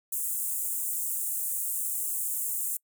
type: high-pass noise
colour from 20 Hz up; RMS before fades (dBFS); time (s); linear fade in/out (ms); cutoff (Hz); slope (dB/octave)
pink; -31; 0.12-2.77; 5; 7700; 48
effects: noise-tail reverb RT60 0.1 s tail -26 dB re dry